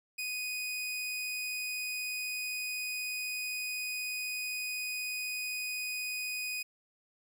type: tone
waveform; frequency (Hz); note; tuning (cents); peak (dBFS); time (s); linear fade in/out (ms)
sawtooth; 2489; D#7; 0; -31; 0.18-6.63; 10
effects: none